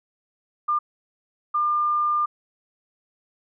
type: tone bursts at uneven times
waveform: sine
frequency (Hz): 1200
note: D6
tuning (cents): +37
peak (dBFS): -19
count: 2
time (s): 0.68-0.79 / 1.54-2.26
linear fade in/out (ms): 10
effects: none